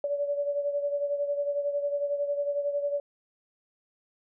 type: beating tone pair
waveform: sine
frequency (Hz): 572 / 583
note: D5 / D5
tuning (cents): -46 / -13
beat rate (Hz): 11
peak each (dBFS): -27 / -34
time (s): 0.04-3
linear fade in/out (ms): 2
effects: none